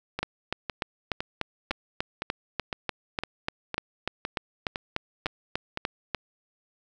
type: two click trains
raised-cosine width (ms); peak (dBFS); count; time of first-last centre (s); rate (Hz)
0.3; -11 / -14; 21 / 12; 0.23-6.147 / 0.19-5.774; 3.38 / 1.97
effects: none